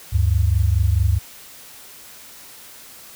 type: tone pair together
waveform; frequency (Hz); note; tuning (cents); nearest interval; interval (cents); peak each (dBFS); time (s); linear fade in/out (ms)
sine; 73.42 / 98; D2 / G2; 0 / 0; perfect fourth; 500; -17; 0.12-1.19; 20
effects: white hiss -42 dBFS RMS until 3.15 s